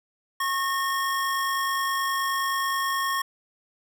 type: tone pair together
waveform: square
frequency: 1091.1 / 1835 Hz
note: C#6 / A#6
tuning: -28 / -28 cents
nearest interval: major sixth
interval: 900 cents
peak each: -26 / -30 dBFS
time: 0.4-3.22 s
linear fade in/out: 5 ms
effects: none